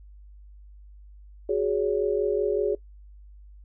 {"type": "chord", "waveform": "sine", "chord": "F# suspended second", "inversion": "none", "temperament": "equal with one note detuned", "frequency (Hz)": [370, 415.3, 562.4], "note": ["F#4", "G#4", "C#5"], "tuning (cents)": [0, 0, 25], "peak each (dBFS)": [-27, -24, -29], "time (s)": [1.49, 2.75], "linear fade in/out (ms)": 5, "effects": ["noise-tail reverb RT60 0.1 s tail -20 dB re dry", "added 50 Hz sine -45 dBFS peak until 3.64 s"]}